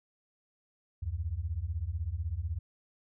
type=beating tone pair; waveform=sine; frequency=73.42 / 89.42 Hz; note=D2 / F2; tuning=0 / +41 cents; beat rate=16 Hz; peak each=-35 / -34 dBFS; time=1.02-2.59 s; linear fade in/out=10 ms; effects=none